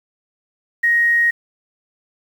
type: tone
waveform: sine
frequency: 1877 Hz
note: A#6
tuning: 11 cents sharp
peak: -12 dBFS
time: 0.83-1.31 s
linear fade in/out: 10 ms
effects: 7-bit